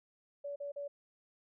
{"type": "tone bursts", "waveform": "sine", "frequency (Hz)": 571, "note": "D5", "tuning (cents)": -49, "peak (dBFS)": -38, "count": 3, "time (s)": [0.44, 0.88], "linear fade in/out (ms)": 10, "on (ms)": 120, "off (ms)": 40, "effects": []}